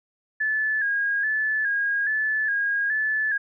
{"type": "tone with vibrato", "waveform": "sine", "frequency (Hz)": 1684, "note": "G#6", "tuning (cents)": 24, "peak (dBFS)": -21, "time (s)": [0.4, 3.38], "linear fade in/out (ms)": 10, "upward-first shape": "square", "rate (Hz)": 1.2, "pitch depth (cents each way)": 53, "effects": []}